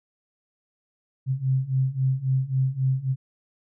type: beating tone pair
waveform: sine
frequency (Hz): 130 / 133.7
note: C3 / C3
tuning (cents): -11 / +38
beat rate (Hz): 3.7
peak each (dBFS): -25 / -23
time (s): 1.26-3.16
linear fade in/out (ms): 50
effects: none